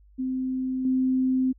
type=tone with level steps; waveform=sine; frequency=259.1 Hz; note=C4; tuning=17 cents flat; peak=-25 / -20 dBFS; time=0.18-1.53 s; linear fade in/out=20 ms; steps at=0.85 s; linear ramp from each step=2 ms; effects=added 50 Hz sine -52 dBFS peak until 1.58 s